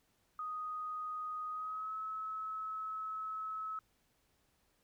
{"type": "tone with pitch glide", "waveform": "sine", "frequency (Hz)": [1246, 1292.2], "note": ["D#6", "E6"], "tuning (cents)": [2, -35], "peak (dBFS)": -38, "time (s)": [0.39, 3.79], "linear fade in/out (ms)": 2, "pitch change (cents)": 63, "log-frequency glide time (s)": [1.5, 1.94], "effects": ["pink hiss -75 dBFS RMS until 4.83 s"]}